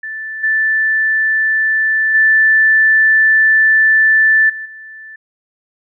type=tone with level steps; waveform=sine; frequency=1760 Hz; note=A6; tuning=in tune; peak=-22 / -11 / -7 / -23 / -31 dBFS; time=0.03-5.16 s; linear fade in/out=5 ms; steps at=0.43 / 2.14 / 4.49 / 4.65 s; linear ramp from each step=10 ms; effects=none